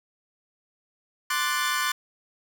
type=chord; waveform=sawtooth; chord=D dominant seventh; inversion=third; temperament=equal; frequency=1046.5 / 1174.7 / 1480 / 1760 Hz; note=C6 / D6 / F#6 / A6; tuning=0 / 0 / 0 / 0 cents; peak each=-26 dBFS; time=1.3-1.92 s; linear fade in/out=5 ms; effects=none